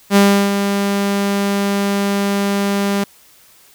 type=tone with ADSR envelope; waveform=sawtooth; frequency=200 Hz; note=G3; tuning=35 cents sharp; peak=-3 dBFS; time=0.1-3.04 s; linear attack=60 ms; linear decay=340 ms; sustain=-8 dB; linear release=6 ms; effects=white hiss -48 dBFS RMS until 3.74 s